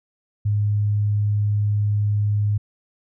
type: tone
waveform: sine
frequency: 103.83 Hz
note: G#2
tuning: in tune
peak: -17 dBFS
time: 0.45-2.58 s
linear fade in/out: 10 ms
effects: none